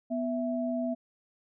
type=tone pair together; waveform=sine; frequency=247.3 / 659.3 Hz; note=B3 / E5; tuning=+3 / 0 cents; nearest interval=octave + perfect fourth; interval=1697 cents; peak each=-30 / -32 dBFS; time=0.1-0.95 s; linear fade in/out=20 ms; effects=none